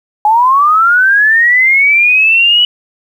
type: linear sweep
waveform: sine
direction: up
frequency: 829 to 2960 Hz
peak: -5 dBFS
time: 0.25-2.65 s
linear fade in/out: 2 ms
effects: 7-bit